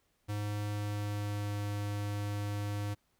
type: tone with pitch glide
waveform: square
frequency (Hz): 103.83 to 102.76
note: G#2 to G#2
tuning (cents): 0 to -18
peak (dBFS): -34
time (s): 0.28-2.95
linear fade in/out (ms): 20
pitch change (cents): -18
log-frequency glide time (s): 0.7-1.61
effects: pink hiss -75 dBFS RMS until 3.19 s